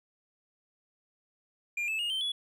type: tone with pitch steps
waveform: triangle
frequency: 2400 / 2617 / 2854 / 3112 / 3394 Hz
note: D7 / E7 / F7 / G7 / G#7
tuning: +37 / -13 / +37 / -13 / +37 cents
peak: -28 dBFS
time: 1.77-2.32 s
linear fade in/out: 5 ms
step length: 110 ms
effects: none